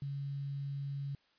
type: tone with quantisation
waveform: sine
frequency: 140 Hz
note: C#3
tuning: 18 cents sharp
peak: -36 dBFS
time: 0.02-1.15 s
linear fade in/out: 2 ms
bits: 10
effects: white hiss -71 dBFS RMS until 1.38 s + resampled to 11025 Hz